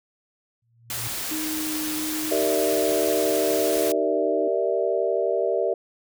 sine tone with exponential growth, 116.54 Hz, A#2, in tune, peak -30 dBFS, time 0.62-1.08 s, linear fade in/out 5 ms, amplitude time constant 100 ms
white noise, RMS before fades -30 dBFS, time 0.9-3.92 s, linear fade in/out 2 ms
sine tone with vibrato, 310 Hz, D#4, 6 cents flat, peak -28 dBFS, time 1.31-4.48 s, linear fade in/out 5 ms, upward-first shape triangle, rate 1.3 Hz, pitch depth 8 cents each way
sine chord, E half-diminished seventh, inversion first, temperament equal with one note detuned, 387.5 / 466.2 / 587.3 / 659.3 Hz, G4 / Bb4 / D5 / E5, -20 / 0 / 0 / 0 cents, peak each -26 dBFS, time 2.31-5.74 s, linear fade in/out 5 ms
effects none

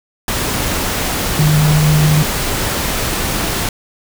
sine tone in noise, 151.7 Hz, D#3, 44 cents flat, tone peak -9 dBFS, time 1.39-2.23 s, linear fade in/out 2 ms, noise pink, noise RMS -18 dBFS, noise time 0.28-3.69 s, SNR +6 dB, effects none

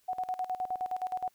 sine tone with tremolo, 740 Hz, F#5, in tune, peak -29 dBFS, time 0.08-1.29 s, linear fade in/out 10 ms, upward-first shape square, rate 9.6 Hz, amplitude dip 80%, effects white hiss -69 dBFS RMS until 1.34 s

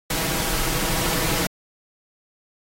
pink noise with comb filter, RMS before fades -23 dBFS, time 0.1-1.47 s, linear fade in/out 5 ms, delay 6.2 ms, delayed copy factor +0.6, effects AAC 48 kbps

